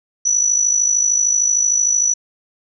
sine tone with amplitude modulation, 5920 Hz, F#8, in tune, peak -10 dBFS, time 0.25-2.14 s, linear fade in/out 10 ms, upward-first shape sine, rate 53.2 Hz, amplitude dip 65%, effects none

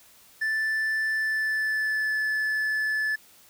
triangle tone with pitch glide, 1760 to 1733.8 Hz, A6 to A6, 0 to -26 cents, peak -22 dBFS, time 0.41-3.16 s, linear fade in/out 10 ms, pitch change -26 cents, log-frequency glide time 1.13-2.18 s, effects white hiss -55 dBFS RMS until 3.49 s

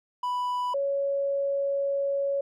triangle / sine tone pair in turn, 989 / 557.3 Hz, B5 / C#5, +2 / +9 cents, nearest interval minor seventh, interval 993 cents, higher first, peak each -24 dBFS, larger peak neither, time 0.23-0.74 / 0.74-2.41 s, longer second, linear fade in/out 5 ms, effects none

